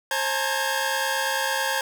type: tone cluster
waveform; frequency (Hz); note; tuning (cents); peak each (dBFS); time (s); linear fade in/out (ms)
sawtooth; 534 / 859 / 919 / 1590 / 1659; C5 / A5 / A#5 / G6 / G#6; +35 / -42 / -25 / +24 / -2; -26; 0.11-1.81; 2
effects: none